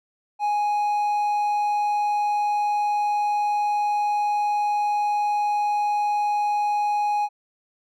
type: tone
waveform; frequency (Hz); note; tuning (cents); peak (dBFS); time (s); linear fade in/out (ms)
triangle; 830.6; G#5; 0; -18; 0.39-7.29; 50
effects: none